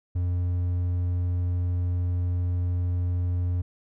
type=tone; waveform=triangle; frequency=88.7 Hz; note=F2; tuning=27 cents sharp; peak=-21 dBFS; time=0.15-3.62 s; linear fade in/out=10 ms; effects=none